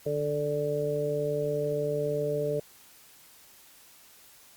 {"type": "harmonic tone with a mistuned harmonic", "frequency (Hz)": 146.83, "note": "D3", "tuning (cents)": 0, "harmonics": [1, 2, 3, 4], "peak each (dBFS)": [-34, -40, -29, -31], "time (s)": [0.06, 2.6], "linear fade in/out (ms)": 5, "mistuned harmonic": 1, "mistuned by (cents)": 18, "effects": ["white hiss -55 dBFS RMS until 4.56 s", "Opus 48 kbps"]}